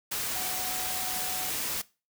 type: tone in noise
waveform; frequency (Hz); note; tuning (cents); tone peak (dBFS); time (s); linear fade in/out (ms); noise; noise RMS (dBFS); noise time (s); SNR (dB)
sine; 740; F#5; 0; -39; 0.35-1.5; 10; white; -32; 0.11-1.82; -10
effects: noise-tail reverb RT60 0.3 s tail -20 dB re dry